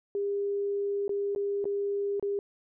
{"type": "tone with dropouts", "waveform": "sine", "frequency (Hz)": 402.6, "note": "G4", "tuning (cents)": 46, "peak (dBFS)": -27, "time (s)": [0.15, 2.39], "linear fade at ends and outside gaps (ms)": 1, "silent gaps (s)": [[1.08, 1.093], [1.35, 1.36], [1.643, 1.654], [2.197, 2.226]], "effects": []}